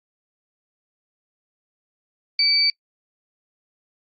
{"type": "tone pair together", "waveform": "sine", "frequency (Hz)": [2300, 4579], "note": ["D7", "D8"], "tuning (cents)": [-37, -45], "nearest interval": "octave", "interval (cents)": 1192, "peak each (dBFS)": [-24, -16], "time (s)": [2.39, 2.7], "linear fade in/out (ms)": 2, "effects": ["noise-tail reverb RT60 0.1 s tail -25 dB re dry", "Opus 32 kbps"]}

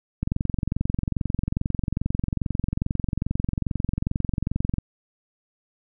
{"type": "click train", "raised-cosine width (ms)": 5, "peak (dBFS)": -11, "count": 103, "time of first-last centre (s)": [0.23, 4.784], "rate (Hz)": 22.4, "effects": []}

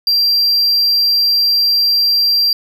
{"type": "tone", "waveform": "triangle", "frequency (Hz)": 4730, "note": "D8", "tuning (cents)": 12, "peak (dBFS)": -9, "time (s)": [0.07, 2.53], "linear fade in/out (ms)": 2, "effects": []}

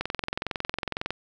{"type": "click train", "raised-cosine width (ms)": 0.3, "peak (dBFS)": -12, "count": 25, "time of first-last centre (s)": [0.01, 1.106], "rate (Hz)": 21.9, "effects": []}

